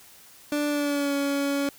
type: tone with pitch glide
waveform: 30% pulse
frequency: 293.7 to 281.1 Hz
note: D4 to C#4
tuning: 0 to +24 cents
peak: -21 dBFS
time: 0.52-1.69 s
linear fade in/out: 2 ms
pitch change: -76 cents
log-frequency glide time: 0.68-1.14 s
effects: white hiss -51 dBFS RMS until 1.78 s